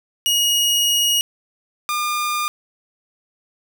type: tone pair in turn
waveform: sawtooth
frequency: 2883 / 1207.3 Hz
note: F#7 / D6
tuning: -46 / +47 cents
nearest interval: octave + minor third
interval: 1507 cents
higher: first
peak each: -12 / -16 dBFS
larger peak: first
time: 0.26-1.21 / 1.89-2.48 s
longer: first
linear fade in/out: 0 ms
effects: none